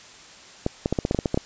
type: clicks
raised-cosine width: 2 ms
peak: -8 dBFS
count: 11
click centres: 0.664 / 0.859 / 0.926 / 0.988 / 1.051 / 1.111 / 1.147 / 1.189 / 1.258 / 1.344 / 1.375 s
effects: white hiss -46 dBFS RMS until 1.45 s + resampled to 16000 Hz